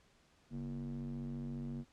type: tone with band-pass filter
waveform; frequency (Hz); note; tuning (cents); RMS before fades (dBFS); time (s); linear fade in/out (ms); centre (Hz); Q
square; 47.33; F#1; +40; -42; 0.5-1.85; 50; 200; 7.9
effects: pink hiss -69 dBFS RMS until 1.92 s + low-pass 7000 Hz 12 dB/octave